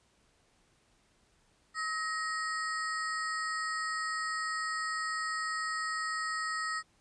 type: ring-modulated tone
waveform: square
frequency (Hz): 1581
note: G6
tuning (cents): +14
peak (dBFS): -30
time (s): 1.74-6.83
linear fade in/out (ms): 50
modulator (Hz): 300
effects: pink hiss -69 dBFS RMS until 7 s + resampled to 22050 Hz